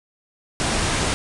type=low-pass noise; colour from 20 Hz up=pink; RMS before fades=-22 dBFS; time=0.6-1.14 s; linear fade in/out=0 ms; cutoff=10000 Hz; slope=96 dB/octave; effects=none